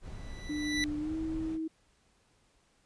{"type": "noise", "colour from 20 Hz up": "brown", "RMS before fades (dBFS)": -43, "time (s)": [0.01, 1.59], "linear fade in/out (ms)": 50}
{"type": "tone with exponential growth", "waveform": "25% pulse", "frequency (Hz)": 1975.5, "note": "B6", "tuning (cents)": 0, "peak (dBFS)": -24, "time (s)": [0.05, 0.84], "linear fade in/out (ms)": 0, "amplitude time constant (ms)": 170}
{"type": "tone with pitch glide", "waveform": "sine", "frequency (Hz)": [298.4, 319.8], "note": ["D4", "D#4"], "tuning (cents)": [28, 48], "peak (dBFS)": -32, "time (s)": [0.49, 1.68], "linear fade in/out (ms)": 10, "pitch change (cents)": 120, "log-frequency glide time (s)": [0.98, 1.16]}
{"effects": ["pink hiss -69 dBFS RMS until 2.85 s", "resampled to 22050 Hz"]}